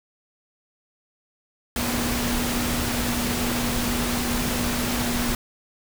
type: tone in noise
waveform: sine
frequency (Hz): 241.3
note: B3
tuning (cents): -40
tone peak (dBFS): -27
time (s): 1.76-5.35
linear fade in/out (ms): 2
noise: pink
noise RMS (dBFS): -26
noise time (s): 1.76-5.35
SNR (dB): -4
effects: none